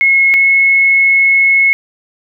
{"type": "tone pair in turn", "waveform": "sine", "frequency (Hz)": [2172, 2183], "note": ["C#7", "C#7"], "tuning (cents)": [-36, -27], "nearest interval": "unison", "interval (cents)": 9, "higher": "second", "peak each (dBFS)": -6, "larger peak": "neither", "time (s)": [[0.01, 0.34], [0.34, 1.73]], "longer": "second", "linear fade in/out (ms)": 0, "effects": []}